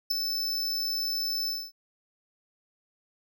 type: tone with ADSR envelope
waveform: square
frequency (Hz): 5274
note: E8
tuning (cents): 0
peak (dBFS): -21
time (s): 0.1-1.72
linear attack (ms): 12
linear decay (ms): 6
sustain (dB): -7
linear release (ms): 240
effects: none